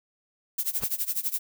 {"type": "noise with tremolo", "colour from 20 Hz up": "violet", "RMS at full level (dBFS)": -26, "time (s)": [0.58, 1.39], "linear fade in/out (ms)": 5, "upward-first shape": "sine", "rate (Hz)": 12, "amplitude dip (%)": 90}
{"type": "noise with exponential growth", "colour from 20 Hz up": "pink", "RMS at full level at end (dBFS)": -30, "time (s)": [0.76, 0.84], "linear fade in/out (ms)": 0, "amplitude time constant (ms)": 16}
{"effects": []}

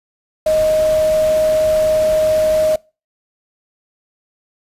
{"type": "tone in noise", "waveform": "sine", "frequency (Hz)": 624, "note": "D#5", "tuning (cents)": 5, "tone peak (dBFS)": -11, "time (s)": [0.46, 2.76], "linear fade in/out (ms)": 5, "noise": "pink", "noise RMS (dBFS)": -29, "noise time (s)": [0.46, 2.76], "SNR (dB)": 15, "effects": ["noise-tail reverb RT60 0.3 s tail -24 dB re dry", "resampled to 32000 Hz"]}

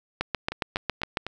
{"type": "two click trains", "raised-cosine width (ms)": 0.3, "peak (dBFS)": [-16, -9], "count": [4, 8], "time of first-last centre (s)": [[0.52, 1.266], [0.21, 1.172]], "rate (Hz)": [4.02, 7.28], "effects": []}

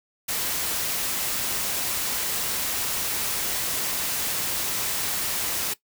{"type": "noise", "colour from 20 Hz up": "white", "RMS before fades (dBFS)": -27, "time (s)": [0.28, 5.74], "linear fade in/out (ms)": 10, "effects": ["noise-tail reverb RT60 0.1 s tail -18 dB re dry"]}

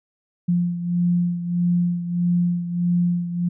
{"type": "beating tone pair", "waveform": "sine", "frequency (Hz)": [174.61, 176.21], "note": ["F3", "F3"], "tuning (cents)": [0, 16], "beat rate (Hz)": 1.6, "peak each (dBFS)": [-19, -25], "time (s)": [0.48, 3.49], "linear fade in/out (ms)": 10, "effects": []}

